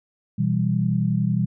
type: chord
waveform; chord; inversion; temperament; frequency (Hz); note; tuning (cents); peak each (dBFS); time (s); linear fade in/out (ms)
sine; E minor; second; equal; 123.47 / 164.81 / 196; B2 / E3 / G3; 0 / 0 / 0; -23; 0.38-1.46; 10
effects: none